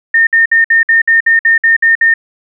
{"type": "tone bursts", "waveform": "sine", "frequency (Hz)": 1823, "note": "A#6", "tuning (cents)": -39, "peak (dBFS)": -5, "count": 11, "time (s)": [0.14, 2.14], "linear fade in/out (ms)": 5, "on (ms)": 130, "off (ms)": 57, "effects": []}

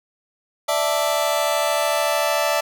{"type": "chord", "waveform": "sawtooth", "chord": "D suspended second", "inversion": "none", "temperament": "just", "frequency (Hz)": [587.3, 660.7, 881], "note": ["D5", "E5", "A5"], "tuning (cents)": [0, 4, 2], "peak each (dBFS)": [-18, -18, -21], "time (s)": [0.68, 2.61], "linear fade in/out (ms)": 10, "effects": []}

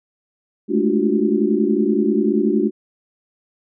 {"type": "tone cluster", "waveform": "sine", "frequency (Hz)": [210.7, 221.3, 293.1, 347.3, 378.5], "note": ["G#3", "A3", "D4", "F4", "F#4"], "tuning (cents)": [25, 10, -3, -10, 39], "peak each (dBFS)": -21, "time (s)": [0.68, 2.71], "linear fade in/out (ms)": 50, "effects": []}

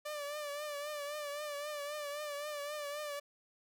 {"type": "tone with vibrato", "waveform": "sawtooth", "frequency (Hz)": 587.3, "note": "D5", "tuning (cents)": 0, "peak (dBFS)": -35, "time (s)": [0.05, 3.2], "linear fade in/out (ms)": 10, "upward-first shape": "triangle", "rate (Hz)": 3.8, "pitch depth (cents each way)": 62, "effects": []}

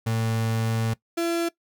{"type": "tone pair in turn", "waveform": "35% pulse", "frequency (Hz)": [112.7, 337.7], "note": ["A2", "E4"], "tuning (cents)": [42, 42], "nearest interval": "octave + perfect fifth", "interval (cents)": 1900, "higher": "second", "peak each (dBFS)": -21, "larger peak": "neither", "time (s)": [[0.06, 0.94], [1.17, 1.49]], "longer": "first", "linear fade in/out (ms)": 10, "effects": ["noise-tail reverb RT60 0.1 s tail -20 dB re dry"]}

